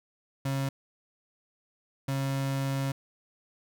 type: tone pair in turn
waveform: 35% pulse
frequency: 136.3 / 136.3 Hz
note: C#3 / C#3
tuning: -29 / -29 cents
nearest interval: unison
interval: 0 cents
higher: neither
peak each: -26 dBFS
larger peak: neither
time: 0.45-0.69 / 2.08-2.92 s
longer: second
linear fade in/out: 5 ms
effects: none